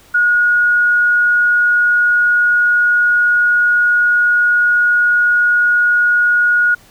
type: tone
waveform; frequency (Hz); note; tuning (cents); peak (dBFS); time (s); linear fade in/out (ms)
sine; 1446; F#6; -40; -9; 0.14-6.75; 10
effects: pink hiss -46 dBFS RMS until 6.9 s